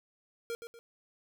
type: tone with echo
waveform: square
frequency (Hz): 465.7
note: A#4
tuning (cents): -2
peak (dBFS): -35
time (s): 0.5-0.55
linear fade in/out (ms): 0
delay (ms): 120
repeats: 2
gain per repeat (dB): -8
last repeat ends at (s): 0.79
effects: none